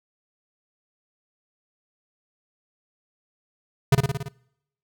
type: tone with echo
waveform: square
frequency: 137.1 Hz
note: C#3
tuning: 19 cents flat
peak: -13 dBFS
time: 3.92-3.95 s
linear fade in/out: 5 ms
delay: 56 ms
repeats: 6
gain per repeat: -3 dB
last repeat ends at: 4.286 s
effects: noise-tail reverb RT60 0.8 s tail -24 dB re dry